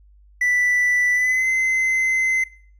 triangle tone with pitch glide, 1975.5 to 2057 Hz, B6 to C7, 0 to -30 cents, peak -15 dBFS, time 0.41-2.44 s, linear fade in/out 5 ms, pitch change +70 cents, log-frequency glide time 1.13-1.47 s, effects noise-tail reverb RT60 0.5 s tail -19 dB re dry + added 50 Hz sine -48 dBFS peak until 2.79 s

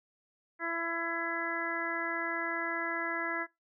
harmonic tone, 334.9 Hz, E4, 27 cents sharp, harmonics 1 / 2 / 3 / 4 / 5 / 6, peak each -40 / -41 / -41 / -39 / -36 / -38 dBFS, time 0.59-3.47 s, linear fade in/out 50 ms, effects noise-tail reverb RT60 0.2 s tail -23 dB re dry

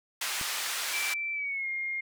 pink band-pass noise, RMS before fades -33 dBFS, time 0.21-1.14 s, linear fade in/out 5 ms, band 1400 to 13000 Hz, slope 12 dB/octave
click, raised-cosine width 3 ms, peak -29 dBFS, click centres 0.413 s
sine tone with pitch glide, 2335 to 2129 Hz, D7 to C7, -11 to +30 cents, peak -30 dBFS, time 0.93-2.01 s, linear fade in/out 10 ms, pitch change -159 cents, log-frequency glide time 1.33-1.68 s
effects none

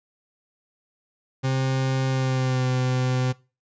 40% pulse tone with pitch glide, 132.3 to 127.79 Hz, C3 to C3, +20 to -40 cents, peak -20 dBFS, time 1.43-3.33 s, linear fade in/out 20 ms, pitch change -60 cents, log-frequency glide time 2.08-2.7 s, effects noise-tail reverb RT60 0.3 s tail -21 dB re dry + resampled to 16000 Hz

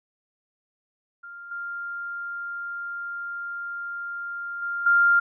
sine tone with level steps, 1396.9 Hz, F6, in tune, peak -38 / -30 / -26 / -15 dBFS, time 1.23-5.2 s, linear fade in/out 10 ms, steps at 1.51 / 4.62 / 4.86 s, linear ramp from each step 5 ms, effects none

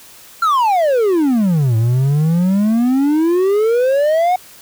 triangle exponential two-way sweep, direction down then up, 1397 to 110 to 745 Hz, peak -9 dBFS, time 0.42-4.36 s, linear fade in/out 5 ms, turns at 1.76 s, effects white hiss -41 dBFS RMS until 4.61 s

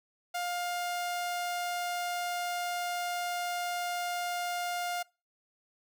sawtooth tone, 706 Hz, F5, 19 cents sharp, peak -28 dBFS, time 0.34-5.03 s, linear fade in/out 10 ms, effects noise-tail reverb RT60 0.3 s tail -24 dB re dry

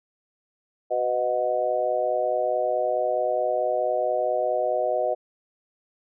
harmonic tone with a mistuned harmonic, 124.6 Hz, B2, 16 cents sharp, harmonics 3 / 4 / 5 / 6, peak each -33 / -27 / -24 / -28 dBFS, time 0.9-5.15 s, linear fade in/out 20 ms, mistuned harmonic 6, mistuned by -35 cents, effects none

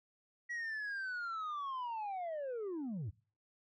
sine linear sweep, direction down, 1933 to 82.2 Hz, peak -35 dBFS, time 0.49-3.11 s, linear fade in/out 20 ms, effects noise-tail reverb RT60 0.4 s tail -24 dB re dry + tanh soft clip ceiling -37 dBFS

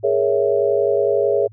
sine chord, A# half-diminished seventh, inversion third, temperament equal, 415.3 / 466.2 / 554.4 / 659.3 Hz, G#4 / A#4 / C#5 / E5, 0 / 0 / 0 / 0 cents, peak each -18 / -22 / -19 / -23 dBFS, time 0.03-1.48 s, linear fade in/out 20 ms, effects added 107 Hz sine -41 dBFS peak until 1.52 s

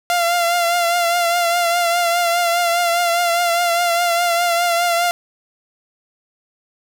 sawtooth tone with vibrato, 691 Hz, F5, 19 cents flat, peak -11 dBFS, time 0.1-5.11 s, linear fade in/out 0 ms, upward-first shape triangle, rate 4.9 Hz, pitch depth 44 cents each way, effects none

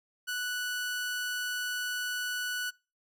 sawtooth tone, 1480 Hz, F#6, in tune, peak -28 dBFS, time 0.27-2.71 s, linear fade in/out 20 ms, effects noise-tail reverb RT60 0.3 s tail -24 dB re dry

